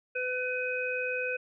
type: harmonic tone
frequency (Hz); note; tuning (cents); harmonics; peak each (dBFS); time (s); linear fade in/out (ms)
503; B4; +32; 1 / 3 / 5; -33 / -35 / -33; 0.15-1.37; 10
effects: none